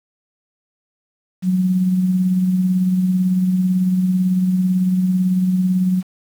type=tone with tremolo; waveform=sine; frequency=184.3 Hz; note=F#3; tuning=7 cents flat; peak=-12 dBFS; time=1.42-6.03 s; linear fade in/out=50 ms; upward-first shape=sine; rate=18 Hz; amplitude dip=35%; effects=7-bit